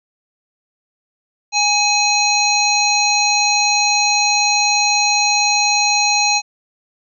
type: harmonic tone with a mistuned harmonic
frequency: 823 Hz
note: G#5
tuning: 16 cents flat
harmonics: 1 / 3 / 5 / 7 / 8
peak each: -18 / -18 / -18 / -25 / -20 dBFS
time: 1.52-6.42 s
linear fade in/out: 50 ms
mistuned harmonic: 3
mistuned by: +47 cents
effects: none

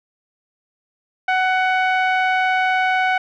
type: tone with low-pass filter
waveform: sawtooth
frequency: 746 Hz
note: F#5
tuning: 14 cents sharp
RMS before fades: -18 dBFS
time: 1.28-3.18 s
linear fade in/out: 5 ms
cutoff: 2100 Hz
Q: 1.9
effects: none

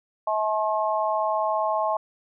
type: harmonic tone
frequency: 214.7 Hz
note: A3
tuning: 42 cents flat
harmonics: 3 / 4 / 5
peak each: -25 / -26 / -27 dBFS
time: 0.27-1.97 s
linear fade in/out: 5 ms
effects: none

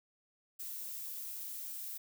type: noise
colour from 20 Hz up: violet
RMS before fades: -43 dBFS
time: 0.59-1.98 s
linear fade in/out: 10 ms
effects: none

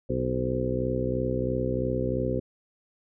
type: harmonic tone with a mistuned harmonic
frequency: 63 Hz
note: B1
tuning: 35 cents sharp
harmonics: 1 / 2 / 3 / 4 / 5 / 6 / 7 / 8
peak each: -35 / -31 / -37 / -32 / -37 / -32 / -35 / -31 dBFS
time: 0.09-2.4 s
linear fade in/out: 10 ms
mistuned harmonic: 8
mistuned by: +39 cents
effects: none

